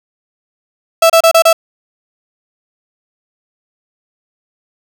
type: tone bursts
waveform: 35% pulse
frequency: 659.3 Hz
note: E5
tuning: in tune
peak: -3 dBFS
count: 5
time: 1.02-1.53 s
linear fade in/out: 5 ms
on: 78 ms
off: 30 ms
effects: none